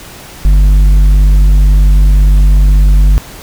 sine tone with tanh clipping, 49 Hz, G1, in tune, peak -4 dBFS, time 0.45-3.18 s, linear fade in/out 0 ms, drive 7 dB, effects pink hiss -31 dBFS RMS until 3.42 s

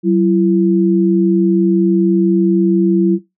sine tone pair together, 189.13 / 337 Hz, F#3 / E4, +38 / +38 cents, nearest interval minor seventh, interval 1000 cents, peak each -12 dBFS, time 0.03-3.19 s, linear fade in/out 50 ms, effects noise-tail reverb RT60 0.2 s tail -18 dB re dry

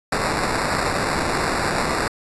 white noise with sample-and-hold, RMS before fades -22 dBFS, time 0.12-2.08 s, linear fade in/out 5 ms, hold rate 3150 Hz, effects resampled to 24000 Hz

